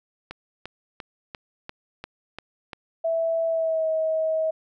click train, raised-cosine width 0.3 ms, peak -19 dBFS, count 8, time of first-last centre 0.31-2.732 s, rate 2.89 Hz
sine tone with pitch glide, 658 to 637.1 Hz, E5 to D#5, -3 to +41 cents, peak -21 dBFS, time 3.04-4.51 s, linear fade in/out 10 ms, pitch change -56 cents, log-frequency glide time 3.47-3.88 s
effects none

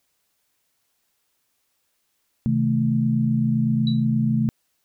sine chord, A diminished, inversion first, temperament equal with one note detuned, 130.81 / 158.92 / 220 Hz, C3 / Eb3 / A3, 0 / +37 / 0 cents, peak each -22 / -26 / -20 dBFS, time 2.46-4.49 s, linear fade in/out 0 ms
sine tone with exponential decay, 3924 Hz, B7, 12 cents flat, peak -26 dBFS, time 3.87-4.05 s, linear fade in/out 2 ms, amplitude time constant 38 ms
effects white hiss -71 dBFS RMS until 4.84 s

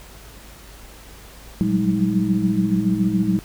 sine tone cluster, 115.9 / 183.5 / 190.5 / 204.8 / 316.7 Hz, A#2 / F#3 / G3 / G#3 / D#4, -10 / -14 / -49 / -24 / +31 cents, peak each -28 / -22 / -22 / -22 / -24 dBFS, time 1.61-3.39 s, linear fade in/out 0 ms, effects added 51 Hz sine -43 dBFS peak until 3.44 s + pink hiss -44 dBFS RMS until 3.44 s

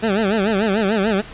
20% pulse tone with vibrato, 207.7 Hz, G#3, in tune, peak -11 dBFS, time 0.02-1.22 s, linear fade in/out 20 ms, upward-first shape sine, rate 6.8 Hz, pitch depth 160 cents each way, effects pink hiss -37 dBFS RMS until 1.33 s + resampled to 8000 Hz

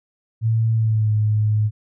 sine tone with pitch glide, 112.7 to 106.87 Hz, A2 to A2, +42 to -50 cents, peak -15 dBFS, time 0.41-1.71 s, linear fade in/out 50 ms, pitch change -92 cents, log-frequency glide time 0.73-1.12 s, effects none

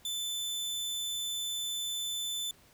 sawtooth tone, 3520 Hz, A7, in tune, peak -30 dBFS, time 0.05-2.51 s, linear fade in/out 2 ms, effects pink hiss -61 dBFS RMS until 2.73 s

